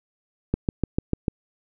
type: click train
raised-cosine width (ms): 3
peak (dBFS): -8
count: 6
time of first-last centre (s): 0.54-1.282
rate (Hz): 6.74
effects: none